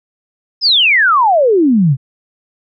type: exponential sweep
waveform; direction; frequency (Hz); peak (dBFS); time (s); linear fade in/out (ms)
sine; down; 5274 to 123.47; -7; 0.61-1.97; 50
effects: none